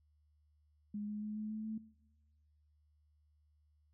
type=tone with pitch steps; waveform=sine; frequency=207.7 / 209.9 / 212.1 / 214.3 / 216.5 / 218.8 Hz; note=G#3 / G#3 / G#3 / A3 / A3 / A3; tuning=0 / +19 / +37 / -45 / -28 / -9 cents; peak=-38 dBFS; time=0.94-1.78 s; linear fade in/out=5 ms; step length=140 ms; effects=noise-tail reverb RT60 1.0 s tail -21 dB re dry + added 75 Hz sine -69 dBFS peak until 3.93 s